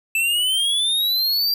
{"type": "exponential sweep", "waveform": "square", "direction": "up", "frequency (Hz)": [2637, 4753], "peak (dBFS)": -18, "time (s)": [0.15, 1.54], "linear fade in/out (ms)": 2, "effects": []}